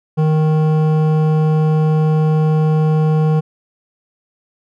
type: tone with hard clipping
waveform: sine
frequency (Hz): 155.56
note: D#3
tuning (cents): 0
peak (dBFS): -13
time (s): 0.17-3.41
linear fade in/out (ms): 20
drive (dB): 12
effects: none